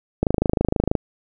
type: click train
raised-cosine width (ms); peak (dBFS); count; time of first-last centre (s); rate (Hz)
2; -4; 20; 0.23-0.952; 26.3
effects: none